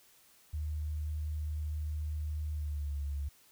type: tone with pitch glide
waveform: sine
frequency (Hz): 76.2 to 71.1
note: D#2 to C#2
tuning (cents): -36 to +45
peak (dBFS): -33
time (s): 0.53-3.29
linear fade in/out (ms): 10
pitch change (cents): -119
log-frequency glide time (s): 2.52-2.99
effects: white hiss -63 dBFS RMS until 3.51 s